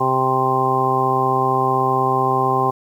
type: harmonic tone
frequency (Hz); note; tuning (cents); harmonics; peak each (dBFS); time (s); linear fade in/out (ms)
130.81; C3; 0; 1 / 2 / 3 / 4 / 5 / 6 / 7 / 8; -25 / -28 / -22 / -29 / -30 / -20 / -29 / -19; 0-2.71; 10
effects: 8-bit